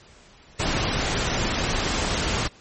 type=noise; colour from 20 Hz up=pink; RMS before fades=-24 dBFS; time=0.59-2.48 s; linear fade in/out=10 ms; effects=pink hiss -51 dBFS RMS until 2.6 s + MP3 32 kbps